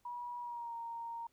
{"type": "tone with pitch glide", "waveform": "sine", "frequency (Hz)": [967, 928.7], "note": ["B5", "A#5"], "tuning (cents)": [-37, -7], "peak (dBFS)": -40, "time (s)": [0.05, 1.27], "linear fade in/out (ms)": 5, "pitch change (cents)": -70, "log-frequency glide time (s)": [0.4, 0.75], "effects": ["pink hiss -75 dBFS RMS until 1.32 s"]}